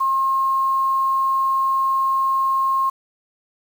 sine tone with quantisation, 1071 Hz, C6, 40 cents sharp, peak -16 dBFS, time 0-2.9 s, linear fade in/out 10 ms, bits 7, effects none

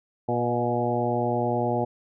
harmonic tone with a mistuned harmonic, 120 Hz, B2, 49 cents flat, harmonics 1 / 2 / 3 / 4 / 5 / 6 / 7, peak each -30 / -30 / -30 / -30 / -30 / -30 / -30 dBFS, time 0.28-1.85 s, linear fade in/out 10 ms, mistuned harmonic 5, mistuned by +30 cents, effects none

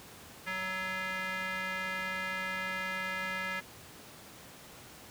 square tone with band-pass filter, 187.2 Hz, F#3, 20 cents sharp, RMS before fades -36 dBFS, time 0.46-3.61 s, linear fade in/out 20 ms, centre 1900 Hz, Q 2.8, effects pink hiss -51 dBFS RMS until 5.1 s + high-pass 80 Hz 12 dB/octave

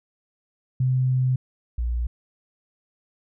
sine tone pair in turn, 128.7 / 59.42 Hz, C3 / A#1, -28 / +34 cents, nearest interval octave + minor second, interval 1338 cents, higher first, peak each -18 / -22 dBFS, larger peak first, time 0.8-1.36 / 1.78-2.07 s, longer first, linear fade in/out 5 ms, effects none

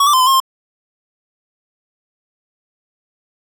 square tone with pitch steps, 1119 / 1174 / 1036 / 1018 / 1073 / 1056 Hz, C#6 / D6 / C6 / C6 / C6 / C6, +16 / -1 / -17 / -48 / +43 / +16 cents, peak -10 dBFS, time 0-0.402 s, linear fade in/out 5 ms, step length 67 ms, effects none

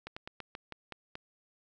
slowing click train, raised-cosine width 0.3 ms, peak -25 dBFS, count 8, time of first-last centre 0.07-1.154 s, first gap 95 ms, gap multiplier 1.16, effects none

